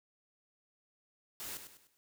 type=noise with echo; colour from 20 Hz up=white; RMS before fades=-43 dBFS; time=1.4-1.57 s; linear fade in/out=0 ms; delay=100 ms; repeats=4; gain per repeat=-8 dB; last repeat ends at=1.97 s; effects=none